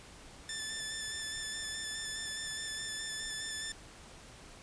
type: tone with vibrato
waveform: 10% pulse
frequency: 1760 Hz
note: A6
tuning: in tune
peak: -28 dBFS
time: 0.49-3.72 s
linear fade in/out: 2 ms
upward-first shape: square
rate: 4.8 Hz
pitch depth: 16 cents each way
effects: pink hiss -53 dBFS RMS until 4.62 s + resampled to 22050 Hz